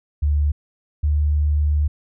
sine tone pair in turn, 73.42 / 74.36 Hz, D2 / D2, 0 / +22 cents, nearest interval unison, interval 22 cents, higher second, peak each -15 dBFS, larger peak neither, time 0.22-0.52 / 1.03-1.88 s, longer second, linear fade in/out 10 ms, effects none

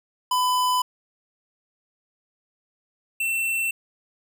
square tone pair in turn, 1002 / 2690 Hz, B5 / E7, +25 / +34 cents, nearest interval octave + perfect fourth, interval 1709 cents, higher second, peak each -20 / -23 dBFS, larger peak first, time 0.31-0.82 / 3.2-3.71 s, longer neither, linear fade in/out 5 ms, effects none

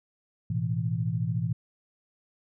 sine chord, A suspended second, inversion none, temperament just, 110 / 123.75 / 165 Hz, A2 / B2 / E3, 0 / +4 / +2 cents, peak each -30 dBFS, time 0.5-1.53 s, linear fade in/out 5 ms, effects none

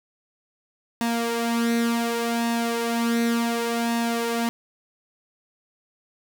sawtooth tone with flanger, 233.1 Hz, A#3, in tune, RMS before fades -24 dBFS, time 1.01-4.49 s, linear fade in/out 0 ms, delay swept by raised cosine 1.1 to 3.8 ms, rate 0.68 Hz, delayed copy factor +0.6, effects none

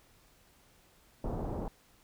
pink low-pass noise, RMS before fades -36 dBFS, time 1.24-1.68 s, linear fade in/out 2 ms, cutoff 840 Hz, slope 24 dB/octave, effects pink hiss -64 dBFS RMS until 2.03 s

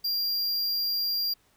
square tone, 4771 Hz, D8, 26 cents sharp, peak -26 dBFS, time 0.04-1.34 s, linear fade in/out 10 ms, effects pink hiss -65 dBFS RMS until 1.56 s

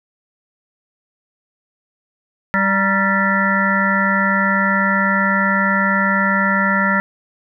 harmonic tone with a mistuned harmonic, 196 Hz, G3, in tune, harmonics 1 / 3 / 5 / 7 / 9 / 10, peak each -19 / -25 / -23 / -19 / -19 / -23 dBFS, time 2.54-7 s, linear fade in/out 0 ms, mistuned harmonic 5, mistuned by -58 cents, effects none

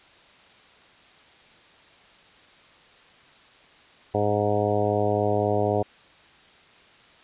harmonic tone with a mistuned harmonic, 103.83 Hz, G#2, in tune, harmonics 1 / 2 / 3 / 4 / 5 / 6 / 7 / 8 / 9, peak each -28 / -32 / -31 / -26 / -28 / -28 / -28 / -38 / -38 dBFS, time 4.14-5.83 s, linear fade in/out 10 ms, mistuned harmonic 8, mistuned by -17 cents, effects white hiss -53 dBFS RMS until 7.23 s + resampled to 8000 Hz

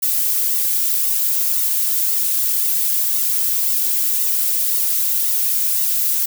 violet noise with flanger, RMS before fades -18 dBFS, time 0.02-6.26 s, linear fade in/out 10 ms, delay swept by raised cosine 1.2 to 3.5 ms, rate 1.9 Hz, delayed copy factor -0.9, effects none

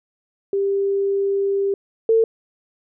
sine tone pair in turn, 395.7 / 449.7 Hz, G4 / A4, +16 / +38 cents, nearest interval major second, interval 222 cents, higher second, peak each -17 / -12 dBFS, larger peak second, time 0.53-1.74 / 2.09-2.24 s, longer first, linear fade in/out 2 ms, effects none

